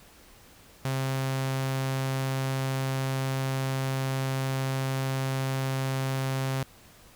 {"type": "tone with notch filter", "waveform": "sawtooth", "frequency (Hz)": 133.4, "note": "C3", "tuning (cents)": 34, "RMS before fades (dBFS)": -29, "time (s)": [0.85, 6.63], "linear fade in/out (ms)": 2, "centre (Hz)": 320, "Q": 2, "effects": ["pink hiss -54 dBFS RMS until 7.15 s"]}